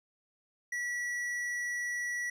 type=tone with tanh clipping; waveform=triangle; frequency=1941 Hz; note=B6; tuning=31 cents flat; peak=-34 dBFS; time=0.72-2.3 s; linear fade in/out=5 ms; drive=14 dB; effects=none